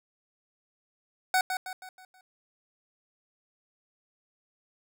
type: tone with echo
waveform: 25% pulse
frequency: 746 Hz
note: F#5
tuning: 14 cents sharp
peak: -18 dBFS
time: 1.34-1.41 s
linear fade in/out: 2 ms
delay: 160 ms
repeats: 5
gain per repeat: -7 dB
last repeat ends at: 2.21 s
effects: none